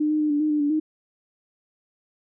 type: tone with pitch steps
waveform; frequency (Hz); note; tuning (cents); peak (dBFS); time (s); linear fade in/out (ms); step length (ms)
sine; 302.1 / 306 / 302.6 / 292.2 / 306.1 / 299.1 / 289.9 / 310; D4 / D#4 / D#4 / D4 / D#4 / D4 / D4 / D#4; +49 / -29 / -48 / -9 / -28 / +32 / -22 / -6; -19; 0-0.8; 10; 100
effects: none